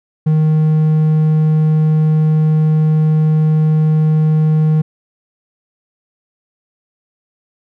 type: tone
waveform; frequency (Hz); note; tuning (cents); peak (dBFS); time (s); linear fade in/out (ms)
triangle; 155.56; D#3; 0; -7; 0.26-4.82; 10
effects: none

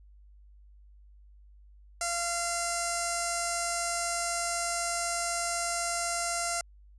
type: tone with notch filter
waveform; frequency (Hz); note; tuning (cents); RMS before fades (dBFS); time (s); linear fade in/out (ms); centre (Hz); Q
5% pulse; 688; F5; -26; -31; 2.01-6.61; 2; 3300; 0.62
effects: added 50 Hz sine -52 dBFS peak until 6.98 s + resampled to 24000 Hz

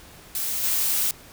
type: noise with level steps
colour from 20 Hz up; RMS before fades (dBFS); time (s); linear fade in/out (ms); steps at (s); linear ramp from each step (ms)
blue; -27 / -23; 0.35-1.11; 2; 0.63; 10
effects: pink hiss -47 dBFS RMS until 1.32 s

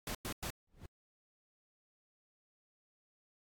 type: noise bursts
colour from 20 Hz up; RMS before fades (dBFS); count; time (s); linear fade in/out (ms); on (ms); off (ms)
pink; -40; 3; 0.07-0.504; 2; 78; 100
type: noise with exponential growth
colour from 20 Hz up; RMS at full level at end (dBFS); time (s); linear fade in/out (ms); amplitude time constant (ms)
brown; -43; 0.67-0.86; 5; 41
effects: AAC 64 kbps

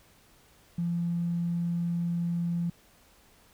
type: tone with tanh clipping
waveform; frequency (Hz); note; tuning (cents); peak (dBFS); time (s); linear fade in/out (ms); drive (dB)
triangle; 171.4; F3; -32; -26; 0.78-2.7; 5; 2
effects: pink hiss -60 dBFS RMS until 3.53 s

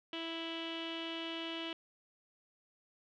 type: tone with low-pass filter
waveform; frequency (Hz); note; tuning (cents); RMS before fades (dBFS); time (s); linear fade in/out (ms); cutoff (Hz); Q
sawtooth; 329.6; E4; 0; -41; 0.13-1.73; 2; 3100; 8.1
effects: none

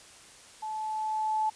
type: tone with level ramp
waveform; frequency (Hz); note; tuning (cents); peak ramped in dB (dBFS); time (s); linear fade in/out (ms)
sine; 867; A5; -26; -33 to -24; 0.62-1.5; 10
effects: white hiss -52 dBFS RMS until 1.55 s + resampled to 22050 Hz

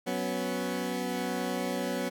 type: chord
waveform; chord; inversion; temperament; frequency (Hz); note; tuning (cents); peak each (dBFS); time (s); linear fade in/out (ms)
20% pulse; F# suspended fourth; none; equal; 185 / 246.9 / 277.2; F#3 / B3 / C#4; 0 / 0 / 0; -30 / -28 / -32; 0.06-2.1; 20
effects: none

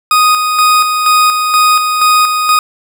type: tone with tremolo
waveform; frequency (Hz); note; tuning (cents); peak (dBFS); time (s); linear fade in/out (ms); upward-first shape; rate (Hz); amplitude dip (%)
40% pulse; 1244.5; D#6; 0; -5; 0.11-2.59; 2; square; 2.1; 45
effects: none

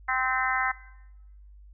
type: harmonic tone with a mistuned harmonic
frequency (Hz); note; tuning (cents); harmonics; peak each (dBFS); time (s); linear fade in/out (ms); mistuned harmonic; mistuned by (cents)
259.5; C4; -14; 3 / 4 / 5 / 6 / 7 / 8; -31 / -31 / -31 / -31 / -31 / -31; 0.08-0.72; 10; 8; -31
effects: noise-tail reverb RT60 1.0 s tail -20 dB re dry + added 50 Hz sine -47 dBFS peak until 1.73 s

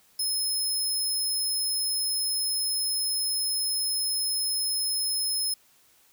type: tone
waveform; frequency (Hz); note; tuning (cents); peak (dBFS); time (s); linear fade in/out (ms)
20% pulse; 5170; E8; -34; -20; 0.19-5.54; 5
effects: white hiss -61 dBFS RMS until 6.12 s

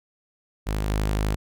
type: tone with level steps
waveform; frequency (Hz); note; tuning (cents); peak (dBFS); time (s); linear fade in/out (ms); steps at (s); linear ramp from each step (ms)
sawtooth; 51.91; G#1; 0; -20 / -18; 0.66-1.36; 20; 0.88; 20
effects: none

